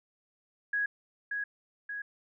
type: tone with echo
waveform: sine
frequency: 1661.2 Hz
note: G#6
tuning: in tune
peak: -27 dBFS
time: 0.73-0.86 s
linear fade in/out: 5 ms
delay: 580 ms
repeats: 2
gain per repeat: -4 dB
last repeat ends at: 2.02 s
effects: none